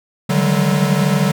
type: tone cluster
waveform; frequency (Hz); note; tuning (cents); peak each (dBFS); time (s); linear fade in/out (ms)
square; 145.2 / 158 / 187.7 / 197.1 / 208.1; D3 / D#3 / F#3 / G3 / G#3; -19 / +27 / +25 / +10 / +4; -18 / -23 / -18 / -25 / -23; 0.29-1.32; 10
effects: none